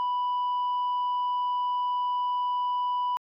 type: tone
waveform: sine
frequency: 987.8 Hz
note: B5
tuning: in tune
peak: -22 dBFS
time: 0-3.17 s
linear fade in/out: 0 ms
effects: tanh soft clip ceiling -24 dBFS